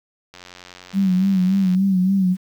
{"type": "click train", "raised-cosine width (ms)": 0.2, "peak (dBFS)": -22, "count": 128, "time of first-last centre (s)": [0.34, 1.748], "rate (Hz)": 90.2}
{"type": "tone with vibrato", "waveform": "sine", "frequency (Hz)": 189.2, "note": "F#3", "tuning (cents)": 39, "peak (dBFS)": -14, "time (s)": [0.93, 2.37], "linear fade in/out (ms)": 50, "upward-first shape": "sine", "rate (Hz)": 3.5, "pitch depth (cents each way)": 69}
{"effects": ["8-bit"]}